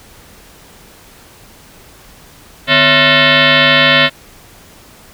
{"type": "tone with frequency modulation", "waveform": "sine", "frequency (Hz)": 659.3, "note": "E5", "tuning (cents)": 0, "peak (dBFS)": -6, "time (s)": [2.67, 4.1], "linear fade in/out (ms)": 50, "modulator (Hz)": 405, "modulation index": 7.8, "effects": ["pink hiss -41 dBFS RMS until 5.13 s"]}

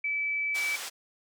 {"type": "tone", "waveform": "sine", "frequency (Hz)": 2305, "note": "D7", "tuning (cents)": -33, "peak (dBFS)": -27, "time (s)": [0.04, 0.76], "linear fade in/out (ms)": 5}
{"type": "band-pass noise", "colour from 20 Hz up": "white", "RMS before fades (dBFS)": -38, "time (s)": [0.54, 0.9], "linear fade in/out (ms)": 20, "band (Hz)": [550, 7700], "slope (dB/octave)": 12}
{"effects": []}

